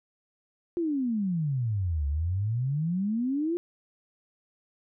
sine exponential two-way sweep, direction down then up, 354.5 to 69.3 to 354.5 Hz, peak -25 dBFS, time 0.77-3.57 s, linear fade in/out 0 ms, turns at 2.07 s, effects none

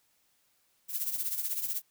violet noise with tremolo, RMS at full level -30 dBFS, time 0.88-1.82 s, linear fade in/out 50 ms, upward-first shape triangle, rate 16 Hz, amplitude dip 75%, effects white hiss -71 dBFS RMS until 1.9 s

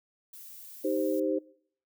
violet noise, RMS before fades -47 dBFS, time 0.33-1.2 s, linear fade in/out 5 ms
sine chord, C minor, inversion first, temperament equal, 311.1 / 392 / 523.3 Hz, Eb4 / G4 / C5, 0 / 0 / 0 cents, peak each -30 / -31 / -30 dBFS, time 0.84-1.39 s, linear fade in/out 10 ms
effects noise-tail reverb RT60 0.6 s tail -22 dB re dry

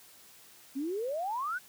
sine exponential sweep, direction up, 258.2 to 1558 Hz, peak -31 dBFS, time 0.75-1.59 s, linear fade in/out 20 ms, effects white hiss -56 dBFS RMS until 1.68 s + high-pass 80 Hz 12 dB/octave

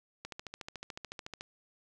click train, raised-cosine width 0.2 ms, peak -24 dBFS, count 17, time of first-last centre 0.25-1.409 s, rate 13.8 Hz, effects none

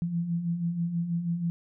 sine beating tone pair, 165.5 / 171.7 Hz, E3 / F3, +7 / -29 cents, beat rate 6.2 Hz, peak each -35 / -27 dBFS, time 0.02-1.5 s, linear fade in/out 0 ms, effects none

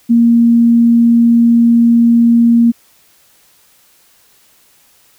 sine tone, 233.9 Hz, A#3, 6 cents sharp, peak -5 dBFS, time 0.09-2.72 s, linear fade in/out 20 ms, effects white hiss -50 dBFS RMS until 5.18 s

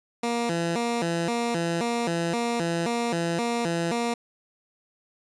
15% pulse tone with vibrato, 199.5 Hz, G3, 31 cents sharp, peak -18 dBFS, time 0.23-4.14 s, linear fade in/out 5 ms, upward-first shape square, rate 1.9 Hz, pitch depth 290 cents each way, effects resampled to 22050 Hz

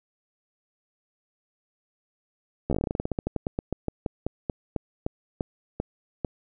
slowing click train, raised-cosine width 2 ms, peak -13 dBFS, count 29, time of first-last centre 2.7-6.248 s, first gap 13 ms, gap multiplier 1.14, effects none

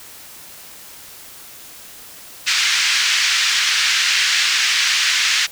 pink band-pass noise, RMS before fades -17 dBFS, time 2.46-5.47 s, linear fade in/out 20 ms, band 1700 to 6300 Hz, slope 24 dB/octave, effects white hiss -39 dBFS RMS until 5.51 s

